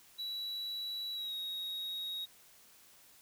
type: tone with pitch glide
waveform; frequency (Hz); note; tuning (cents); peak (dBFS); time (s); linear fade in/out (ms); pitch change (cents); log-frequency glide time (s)
triangle; 3923 to 3778; B7 to A#7; -12 to +22; -36; 0.18-2.26; 20; -66; 1.13-1.34
effects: white hiss -61 dBFS RMS until 3.21 s